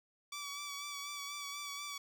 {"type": "tone with vibrato", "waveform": "10% pulse", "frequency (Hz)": 1148, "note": "D6", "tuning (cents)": -40, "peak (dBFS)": -33, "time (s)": [0.32, 1.98], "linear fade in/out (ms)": 5, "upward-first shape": "sine", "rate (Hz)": 4.1, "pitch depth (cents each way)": 29, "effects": []}